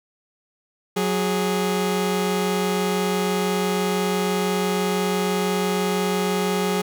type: tone pair together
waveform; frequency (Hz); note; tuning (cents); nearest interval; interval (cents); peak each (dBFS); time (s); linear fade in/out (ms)
sawtooth; 184 / 414; F#3 / G#4; -9 / -5; octave + major second; 1404; -19; 0.96-6.82; 10
effects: none